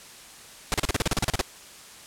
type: noise bursts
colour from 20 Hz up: pink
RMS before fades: -23 dBFS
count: 13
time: 0.72-1.412 s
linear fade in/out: 0 ms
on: 20 ms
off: 36 ms
effects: white hiss -46 dBFS RMS until 2.06 s + low-pass 10000 Hz 12 dB/octave